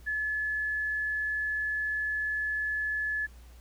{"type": "tone", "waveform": "sine", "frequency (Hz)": 1717, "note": "A6", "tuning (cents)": -43, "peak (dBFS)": -28, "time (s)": [0.06, 3.27], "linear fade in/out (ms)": 20, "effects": ["added 60 Hz sine -48 dBFS peak until 3.6 s", "pink hiss -60 dBFS RMS until 3.6 s"]}